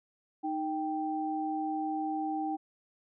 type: tone pair together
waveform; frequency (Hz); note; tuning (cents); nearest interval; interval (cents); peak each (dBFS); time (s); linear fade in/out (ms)
sine; 310.9 / 783.4; D#4 / G5; -1 / -1; octave + major third; 1600; -33 / -33; 0.43-2.57; 20
effects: none